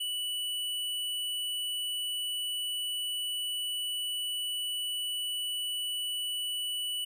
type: tone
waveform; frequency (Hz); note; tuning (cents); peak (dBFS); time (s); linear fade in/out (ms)
square; 2960; F#7; 0; -32; 0-7.05; 10
effects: none